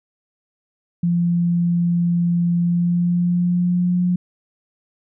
sine tone with pitch glide, 172.6 to 178.69 Hz, F3 to F3, -20 to +40 cents, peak -15 dBFS, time 1.03-4.16 s, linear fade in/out 5 ms, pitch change +60 cents, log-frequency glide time 2.58-4.01 s, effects none

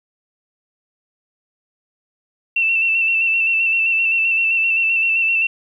sine tone with vibrato, 2683 Hz, E7, 30 cents sharp, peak -14 dBFS, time 2.56-5.47 s, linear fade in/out 5 ms, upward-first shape square, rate 7.7 Hz, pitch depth 26 cents each way, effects 9-bit

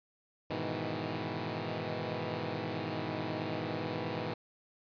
10% pulse chord, E major seventh, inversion first, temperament equal, 103.83 / 123.47 / 155.56 / 164.81 Hz, G#2 / B2 / D#3 / E3, 0 / 0 / 0 / 0 cents, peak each -32 dBFS, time 0.5-4.34 s, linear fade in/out 5 ms, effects resampled to 11025 Hz

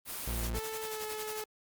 white noise, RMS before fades -39 dBFS, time 0.05-0.51 s, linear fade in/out 50 ms
40% pulse tone, 57.5 Hz, A#1, 23 cents flat, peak -32 dBFS, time 0.27-0.59 s, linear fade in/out 5 ms
sawtooth tone with pitch glide, 440 to 430.2 Hz, A4 to A4, 0 to -39 cents, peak -34 dBFS, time 0.54-1.44 s, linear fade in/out 2 ms, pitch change -39 cents, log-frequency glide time 0.81-1.04 s
white noise with tremolo, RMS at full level -40 dBFS, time 0.55-1.43 s, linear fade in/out 0 ms, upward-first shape sine, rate 11 Hz, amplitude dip 75%
effects Opus 32 kbps

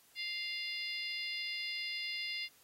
harmonic tone, 698.5 Hz, F5, in tune, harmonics 3 / 4 / 5 / 6 / 7, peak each -41 / -43 / -46 / -46 / -43 dBFS, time 0.15-2.49 s, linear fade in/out 50 ms, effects white hiss -65 dBFS RMS until 2.63 s + AAC 48 kbps

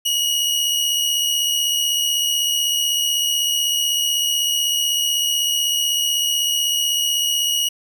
sawtooth tone pair together, 2884 / 2960 Hz, F#7 / F#7, -45 / 0 cents, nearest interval unison, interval 45 cents, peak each -15 / -22 dBFS, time 0.05-7.69 s, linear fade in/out 10 ms, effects none

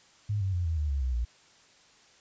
sine tone with pitch steps, 103.83 / 95.76 / 88.32 / 81.46 / 75.13 / 69.3 / 63.91 / 58.95 Hz, G#2 / G2 / F2 / E2 / D2 / C#2 / C2 / A#1, 0 / -40 / +20 / -20 / +40 / 0 / -40 / +20 cents, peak -26 dBFS, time 0.29-1.25 s, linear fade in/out 10 ms, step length 120 ms, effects white hiss -59 dBFS RMS until 2.2 s + resampled to 16000 Hz

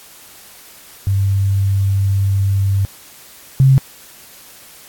sine tone pair in turn, 98 / 133.72 Hz, G2 / C3, 0 / +38 cents, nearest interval perfect fourth, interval 538 cents, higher second, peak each -12 / -6 dBFS, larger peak second, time 1.07-2.85 / 3.6-3.78 s, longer first, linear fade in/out 0 ms, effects white hiss -41 dBFS RMS until 4.88 s + AAC 64 kbps

